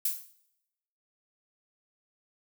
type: noise with exponential decay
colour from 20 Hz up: violet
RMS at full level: -25 dBFS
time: 0.05-0.33 s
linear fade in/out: 5 ms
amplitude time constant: 59 ms
effects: noise-tail reverb RT60 0.9 s tail -19 dB re dry